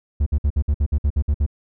triangle tone bursts, 72.3 Hz, D2, 27 cents flat, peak -13 dBFS, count 11, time 0.2-1.464 s, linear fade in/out 10 ms, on 64 ms, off 56 ms, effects none

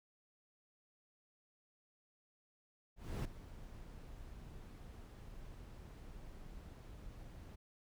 brown noise with ADSR envelope, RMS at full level -37 dBFS, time 2.96-7.56 s, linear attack 290 ms, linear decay 5 ms, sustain -15 dB, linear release 12 ms, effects none

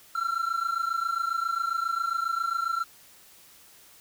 triangle tone pair together, 1342.6 / 1370 Hz, E6 / F6, +31 / -34 cents, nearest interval unison, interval 35 cents, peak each -27 dBFS, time 0.15-2.84 s, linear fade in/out 5 ms, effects white hiss -54 dBFS RMS until 4 s

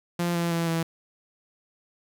sawtooth tone with pitch steps, 173.1 / 170.32 / 167.59 / 164.9 Hz, F3 / F3 / E3 / E3, -15 / -43 / +29 / +1 cents, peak -20 dBFS, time 0.19-0.83 s, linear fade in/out 5 ms, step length 160 ms, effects 10-bit

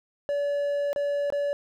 triangle tone with dropouts, 573 Hz, D5, 43 cents flat, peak -22 dBFS, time 0.29-1.53 s, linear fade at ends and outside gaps 0 ms, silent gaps 0.93-0.961 / 1.302-1.324 s, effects none

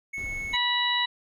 triangle tone, 2202 Hz, C#7, 12 cents flat, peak -29 dBFS, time 0.13-0.57 s, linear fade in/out 10 ms
brown noise, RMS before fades -40 dBFS, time 0.17-0.55 s, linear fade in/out 10 ms
harmonic tone, 975 Hz, B5, 23 cents flat, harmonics 1 / 2 / 3 / 4, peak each -29 / -28 / -31 / -26 dBFS, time 0.53-1.06 s, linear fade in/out 10 ms
effects none

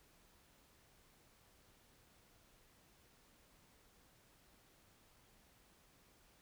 silence, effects pink hiss -69 dBFS RMS until 6.41 s

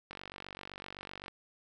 click train, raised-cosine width 0.3 ms, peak -27 dBFS, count 57, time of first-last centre 0.11-1.282 s, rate 47.8 Hz, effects none

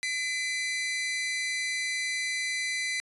sawtooth tone pair together, 2020 / 2349 Hz, B6 / D7, +39 / 0 cents, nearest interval minor third, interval 261 cents, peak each -26 / -32 dBFS, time 0.03-3 s, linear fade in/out 0 ms, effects resampled to 24000 Hz

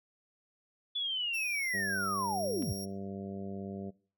sine linear sweep, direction down, 3461 to 62.5 Hz, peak -31 dBFS, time 0.95-2.73 s, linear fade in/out 10 ms
20% pulse tone, 5588 Hz, F8, in tune, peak -35 dBFS, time 1.33-2.86 s, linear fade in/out 20 ms
harmonic tone, 98 Hz, G2, in tune, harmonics 1 / 2 / 3 / 4 / 5 / 6 / 7, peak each -47 / -40 / -50 / -45 / -51 / -50 / -52 dBFS, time 1.73-3.91 s, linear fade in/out 20 ms
clicks, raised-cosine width 0.3 ms, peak -35 / -44 dBFS, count 2, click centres 2.624 / 2.627 s
effects noise-tail reverb RT60 0.4 s tail -20 dB re dry

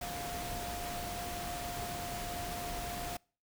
sine tone in noise, 703 Hz, F5, 11 cents sharp, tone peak -41 dBFS, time 0.01-3.17 s, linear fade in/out 5 ms, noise pink, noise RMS -41 dBFS, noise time 0.01-3.17 s, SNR -3 dB, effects noise-tail reverb RT60 0.4 s tail -26 dB re dry

